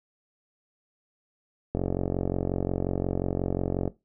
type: click train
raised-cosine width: 2 ms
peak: -13 dBFS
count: 98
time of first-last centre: 1.75-3.877 s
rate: 45.6 Hz
effects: noise-tail reverb RT60 0.2 s tail -17 dB re dry